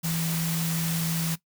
sine tone in noise, 164.81 Hz, E3, in tune, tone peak -26 dBFS, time 0.03-1.36 s, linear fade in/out 20 ms, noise white, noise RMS -32 dBFS, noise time 0.03-1.36 s, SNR +3 dB, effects noise-tail reverb RT60 0.1 s tail -17 dB re dry

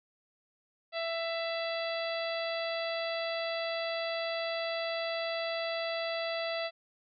harmonic tone with a mistuned harmonic, 664 Hz, E5, 12 cents sharp, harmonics 1 / 2 / 3 / 4 / 5 / 6 / 7, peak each -33 / -42 / -40 / -42 / -43 / -44 / -44 dBFS, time 0.92-6.71 s, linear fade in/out 50 ms, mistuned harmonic 5, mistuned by +33 cents, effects MP3 96 kbps

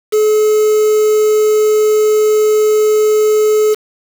triangle tone with quantisation, 427.9 Hz, A4, 48 cents flat, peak -6 dBFS, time 0.12-3.75 s, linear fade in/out 20 ms, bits 4, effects none

